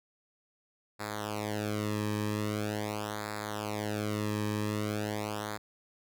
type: tone with flanger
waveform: sawtooth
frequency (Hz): 105.5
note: G#2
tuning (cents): +28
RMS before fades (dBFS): -34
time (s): 0.99-5.58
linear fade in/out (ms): 20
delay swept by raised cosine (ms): 0.33 to 1.43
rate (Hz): 0.43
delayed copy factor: -0.9
effects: none